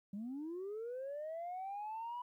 sine linear sweep, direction up, 191.4 to 987.8 Hz, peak -39 dBFS, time 0.13-2.22 s, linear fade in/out 5 ms, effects tanh soft clip ceiling -38 dBFS + 13-bit

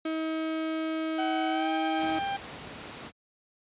35% pulse tone, 318.7 Hz, D#4, 42 cents sharp, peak -27 dBFS, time 0.05-2.19 s, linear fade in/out 5 ms
40% pulse tone with pitch glide, 756 to 792.2 Hz, F#5 to G5, +37 to +18 cents, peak -28 dBFS, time 1.18-2.37 s, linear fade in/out 10 ms, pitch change +81 cents, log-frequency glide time 1.5-1.69 s
pink noise, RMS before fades -41 dBFS, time 1.97-3.12 s, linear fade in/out 50 ms
effects high-pass 100 Hz 12 dB/octave + resampled to 8000 Hz

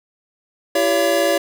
square tone cluster, 334.9 / 392.4 / 566 / 679 Hz, E4 / G4 / C#5 / F5, +27 / +2 / +36 / -49 cents, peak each -23 / -24 / -18 / -23 dBFS, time 0.75-1.38 s, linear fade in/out 5 ms, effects none

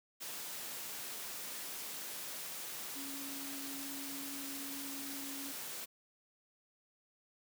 sine tone in noise, 277.2 Hz, C#4, in tune, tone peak -46 dBFS, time 2.95-5.53 s, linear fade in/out 20 ms, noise white, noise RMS -44 dBFS, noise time 0.2-5.86 s, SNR -5 dB, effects high-pass 150 Hz 12 dB/octave

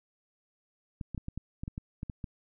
clicks, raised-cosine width 5 ms, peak -24 dBFS, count 11, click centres 1.012 / 1.147 / 1.178 / 1.284 / 1.376 / 1.635 / 1.679 / 1.779 / 2.031 / 2.098 / 2.242 s, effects none

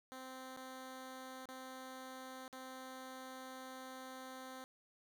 10% pulse tone with dropouts, 260 Hz, C4, 11 cents flat, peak -40 dBFS, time 0.12-4.64 s, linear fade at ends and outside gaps 0 ms, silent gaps 0.564-0.571 / 1.455-1.488 / 2.479-2.528 s, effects none

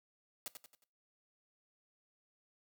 white noise with echo, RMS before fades -42 dBFS, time 0.46-0.48 s, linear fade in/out 0 ms, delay 90 ms, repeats 4, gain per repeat -7 dB, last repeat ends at 0.84 s, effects noise-tail reverb RT60 0.3 s tail -19 dB re dry + high-pass 100 Hz 12 dB/octave

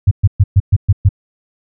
sine tone bursts, 98 Hz, G2, in tune, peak -4 dBFS, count 7, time 0.07-1.091 s, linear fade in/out 10 ms, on 43 ms, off 120 ms, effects none

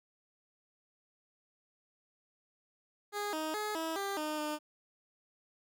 15% pulse tone with pitch steps, 412.4 / 312.9 / 423.1 / 323.7 / 396.3 / 305.8 / 302 Hz, G#4 / D#4 / G#4 / E4 / G4 / D#4 / D4, -12 / +10 / +32 / -31 / +19 / -30 / +48 cents, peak -28 dBFS, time 3.12-4.59 s, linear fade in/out 50 ms, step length 210 ms, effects none

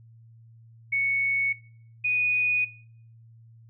sine tone pair in turn, 2217 / 2476 Hz, C#7 / D#7, 0 / -9 cents, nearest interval major second, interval 191 cents, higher second, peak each -22 dBFS, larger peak neither, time 0.92-1.53 / 2.04-2.65 s, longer neither, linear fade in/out 10 ms, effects noise-tail reverb RT60 0.6 s tail -21 dB re dry + added 114 Hz sine -49 dBFS peak until 3.69 s

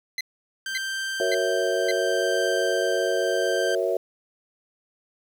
25% pulse tone bursts, 2046 Hz, C7, 39 cents flat, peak -22 dBFS, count 4, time 0.18-1.912 s, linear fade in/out 2 ms, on 28 ms, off 540 ms
sawtooth tone with tremolo, 1568 Hz, G6, in tune, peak -23 dBFS, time 0.66-3.75 s, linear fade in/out 2 ms, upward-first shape triangle, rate 0.7 Hz, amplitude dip 35%
sine chord, F# dominant seventh, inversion none, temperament equal, 370 / 466.2 / 554.4 / 659.3 Hz, F#4 / A#4 / C#5 / E5, 0 / 0 / 0 / 0 cents, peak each -27 dBFS, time 1.2-3.97 s, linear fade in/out 2 ms
effects low-pass 10000 Hz 12 dB/octave + 8-bit

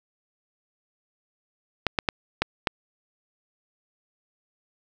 clicks, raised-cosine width 0.3 ms, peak -5 dBFS, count 5, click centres 1.867 / 1.988 / 2.088 / 2.42 / 2.672 s, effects none

